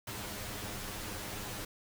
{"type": "noise with comb filter", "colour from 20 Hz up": "pink", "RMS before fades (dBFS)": -41, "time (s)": [0.07, 1.65], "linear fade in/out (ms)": 5, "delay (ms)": 9.7, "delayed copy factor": 0.95, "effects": []}